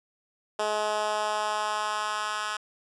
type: tone with high-pass filter sweep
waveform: 10% pulse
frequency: 212 Hz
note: G#3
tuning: 36 cents sharp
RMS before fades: -29 dBFS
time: 0.59-2.57 s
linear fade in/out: 5 ms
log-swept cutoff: 520 to 1400 Hz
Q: 1.6
effects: resampled to 22050 Hz